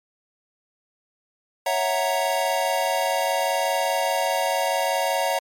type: chord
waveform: square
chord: F# dominant seventh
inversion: second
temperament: equal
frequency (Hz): 554.4 / 659.3 / 740 / 932.3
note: C#5 / E5 / F#5 / A#5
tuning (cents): 0 / 0 / 0 / 0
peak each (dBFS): -27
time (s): 1.66-5.39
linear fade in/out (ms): 5
effects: MP3 64 kbps